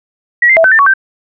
sine tone with pitch steps, 1921 / 2085 / 655 / 1527 / 1787 / 1121 / 1562 Hz, B6 / C7 / E5 / G6 / A6 / C#6 / G6, -48 / -7 / -11 / -46 / +26 / +19 / -7 cents, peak -4 dBFS, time 0.42-0.938 s, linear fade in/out 5 ms, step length 74 ms, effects none

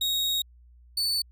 40% pulse tone pair in turn, 3768 / 4489 Hz, A#7 / C#8, +18 / +21 cents, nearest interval minor third, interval 303 cents, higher second, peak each -23 dBFS, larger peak neither, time 0.01-0.42 / 0.97-1.22 s, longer first, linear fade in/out 5 ms, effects added 60 Hz sine -51 dBFS peak until 1.31 s

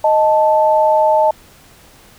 sine tone pair together, 622.3 / 878.8 Hz, D#5 / A5, 0 / -2 cents, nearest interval tritone, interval 598 cents, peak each -12 dBFS, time 0.04-1.31 s, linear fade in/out 5 ms, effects pink hiss -45 dBFS RMS until 2.18 s

